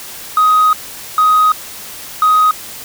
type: tone bursts at uneven times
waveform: sine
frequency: 1255 Hz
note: D#6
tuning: 15 cents sharp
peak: -5 dBFS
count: 3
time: 0.37-0.73 / 1.18-1.52 / 2.22-2.51 s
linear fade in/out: 2 ms
effects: tanh soft clip ceiling -5 dBFS + white hiss -30 dBFS RMS until 2.84 s